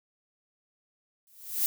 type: noise with exponential growth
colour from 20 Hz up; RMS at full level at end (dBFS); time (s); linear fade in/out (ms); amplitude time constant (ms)
violet; -23; 1.27-1.66; 0; 83
effects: none